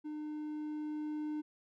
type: tone with level ramp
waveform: triangle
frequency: 302.9 Hz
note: D#4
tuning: 46 cents flat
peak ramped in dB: -37 to -33 dBFS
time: 0.04-1.42 s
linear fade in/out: 20 ms
effects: none